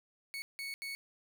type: tone bursts at uneven times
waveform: 30% pulse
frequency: 2217 Hz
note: C#7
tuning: in tune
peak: -36 dBFS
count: 3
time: 0.34-0.42 / 0.59-0.74 / 0.82-0.95 s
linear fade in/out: 0 ms
effects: none